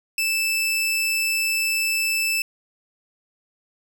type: tone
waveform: sawtooth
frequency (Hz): 2637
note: E7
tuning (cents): 0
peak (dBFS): -17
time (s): 0.18-2.42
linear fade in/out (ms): 2
effects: none